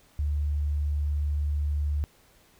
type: tone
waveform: sine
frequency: 73.42 Hz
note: D2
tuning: in tune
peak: -24 dBFS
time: 0.19-2.04 s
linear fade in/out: 0 ms
effects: pink hiss -60 dBFS RMS until 2.59 s